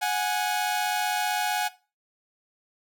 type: tone pair together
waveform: sawtooth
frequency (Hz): 735.1 / 830.6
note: F#5 / G#5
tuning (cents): -11 / 0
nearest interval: major second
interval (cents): 211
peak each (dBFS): -23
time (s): 0.01-1.69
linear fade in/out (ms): 20
effects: noise-tail reverb RT60 0.3 s tail -17 dB re dry